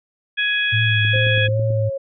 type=harmonic tone; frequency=835 Hz; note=G#5; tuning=9 cents sharp; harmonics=2 / 3 / 4; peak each=-20 / -22 / -23 dBFS; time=0.37-1.48 s; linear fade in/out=20 ms
type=tone with vibrato; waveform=sine; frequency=109.7 Hz; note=A2; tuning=5 cents flat; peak=-17 dBFS; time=0.72-1.9 s; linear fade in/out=20 ms; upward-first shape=triangle; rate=2.4 Hz; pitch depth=44 cents each way
type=click train; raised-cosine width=3 ms; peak=-22 dBFS; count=7; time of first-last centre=1.05-1.705 s; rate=9.16 Hz
type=tone with pitch glide; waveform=sine; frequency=523.3 to 546.5 Hz; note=C5 to C#5; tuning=0 to -25 cents; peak=-22 dBFS; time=1.13-1.98 s; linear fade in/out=10 ms; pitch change=+75 cents; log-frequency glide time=1.48-1.57 s
effects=none